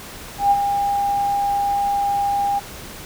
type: tone with ADSR envelope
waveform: sine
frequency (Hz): 805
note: G5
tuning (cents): +46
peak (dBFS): -10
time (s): 0.38-2.6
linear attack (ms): 130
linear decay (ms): 41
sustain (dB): -7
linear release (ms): 20
effects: pink hiss -36 dBFS RMS until 3.05 s